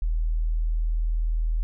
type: tone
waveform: sine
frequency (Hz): 40.15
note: E1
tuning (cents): -45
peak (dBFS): -21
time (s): 0.02-1.63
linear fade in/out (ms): 0
effects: none